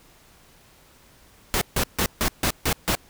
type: noise bursts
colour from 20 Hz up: pink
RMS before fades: -22 dBFS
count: 7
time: 1.54-2.951 s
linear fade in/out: 0 ms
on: 73 ms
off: 150 ms
effects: pink hiss -54 dBFS RMS until 3.09 s